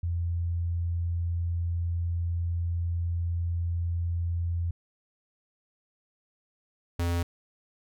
sine / square tone pair in turn, 85.5 / 85.93 Hz, F2 / F2, -36 / -28 cents, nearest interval unison, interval 8 cents, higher second, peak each -26 dBFS, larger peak neither, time 0.03-4.71 / 6.99-7.23 s, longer first, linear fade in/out 5 ms, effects none

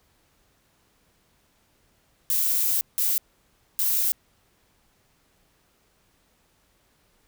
violet noise bursts at uneven times, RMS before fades -23 dBFS, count 3, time 2.3-2.81 / 2.98-3.18 / 3.79-4.12 s, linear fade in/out 0 ms, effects pink hiss -65 dBFS RMS until 7.27 s

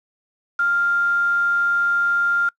sine tone with quantisation, 1397 Hz, F6, in tune, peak -16 dBFS, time 0.59-2.49 s, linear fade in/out 5 ms, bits 6, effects noise-tail reverb RT60 0.1 s tail -24 dB re dry + low-pass 5000 Hz 12 dB/octave

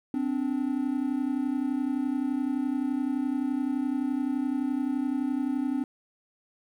triangle tone pair together, 258.7 / 290.4 Hz, C4 / D4, -19 / -19 cents, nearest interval major second, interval 200 cents, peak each -26 / -27 dBFS, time 0.14-5.84 s, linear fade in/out 2 ms, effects 10-bit

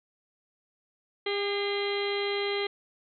harmonic tone with a mistuned harmonic, 403 Hz, G4, 48 cents sharp, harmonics 1 / 2 / 3 / 4 / 5 / 6 / 7 / 8 / 9 / 10, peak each -29 / -39 / -41 / -46 / -35 / -44 / -45 / -37 / -49 / -39 dBFS, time 1.26-2.67 s, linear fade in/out 5 ms, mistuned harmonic 5, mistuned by +35 cents, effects none

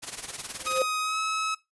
white noise with tremolo, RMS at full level -33 dBFS, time 0.02-0.83 s, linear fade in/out 20 ms, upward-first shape sine, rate 19 Hz, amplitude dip 75%
sine tone with exponential growth, 523.3 Hz, C5, in tune, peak -19 dBFS, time 0.57-0.82 s, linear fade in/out 2 ms, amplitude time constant 53 ms
sawtooth tone with pitch glide, 1257 to 1288.6 Hz, D#6 to E6, +17 to -40 cents, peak -23 dBFS, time 0.66-1.55 s, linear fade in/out 10 ms, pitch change +43 cents, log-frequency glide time 1.01-1.19 s
effects noise-tail reverb RT60 0.2 s tail -19 dB re dry + resampled to 24000 Hz

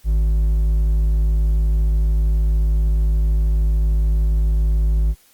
triangle tone with hard clipping, 53.3 Hz, G#1, 46 cents sharp, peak -15 dBFS, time 0.04-5.15 s, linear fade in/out 50 ms, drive 7 dB, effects white hiss -54 dBFS RMS until 5.33 s + Opus 48 kbps

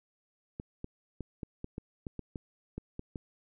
clicks, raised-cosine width 3 ms, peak -25 dBFS, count 12, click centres 0.599 / 0.844 / 1.207 / 1.432 / 1.644 / 1.781 / 2.068 / 2.193 / 2.358 / 2.78 / 2.994 / 3.158 s, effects none

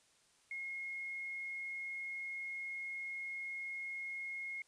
sine tone with quantisation, 2156 Hz, C#7, 49 cents flat, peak -40 dBFS, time 0.51-4.62 s, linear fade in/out 2 ms, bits 11, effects white hiss -70 dBFS RMS until 4.67 s + resampled to 22050 Hz

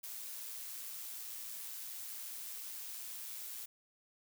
blue noise with amplitude modulation, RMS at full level -44 dBFS, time 0.03-3.66 s, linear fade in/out 10 ms, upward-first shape sine, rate 114 Hz, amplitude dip 30%, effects none

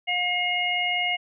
harmonic tone, 715 Hz, F5, 41 cents sharp, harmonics 1 / 3 / 4, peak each -29 / -25 / -27 dBFS, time 0.07-1.17 s, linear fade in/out 20 ms, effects none

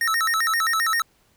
square tone with vibrato, 1555 Hz, G6, 14 cents flat, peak -20 dBFS, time 0.01-1.02 s, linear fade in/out 2 ms, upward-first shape square, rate 7.6 Hz, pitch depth 300 cents each way, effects pink hiss -62 dBFS RMS until 1.36 s

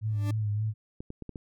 sine tone with vibrato, 106.3 Hz, G#2, 41 cents sharp, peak -26 dBFS, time 0.01-0.74 s, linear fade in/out 50 ms, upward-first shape sine, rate 3.5 Hz, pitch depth 49 cents each way
40% pulse tone with exponential growth, 293.7 Hz, D4, in tune, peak -31 dBFS, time 0.06-0.31 s, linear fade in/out 5 ms, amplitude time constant 54 ms
clicks, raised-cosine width 3 ms, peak -26 dBFS, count 5, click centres 1.005 / 1.104 / 1.223 / 1.293 / 1.358 s
effects none

